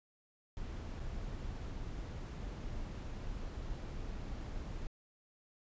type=noise with dropouts; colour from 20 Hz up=brown; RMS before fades=-42 dBFS; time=0.57-4.87 s; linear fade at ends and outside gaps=0 ms; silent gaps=0.996-1.001 s; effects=resampled to 16000 Hz